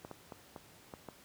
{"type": "clicks", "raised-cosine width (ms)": 1, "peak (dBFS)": -30, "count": 6, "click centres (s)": [0.049, 0.113, 0.322, 0.562, 0.938, 1.087], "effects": ["pink hiss -59 dBFS RMS until 1.24 s", "high-pass 80 Hz 12 dB/octave"]}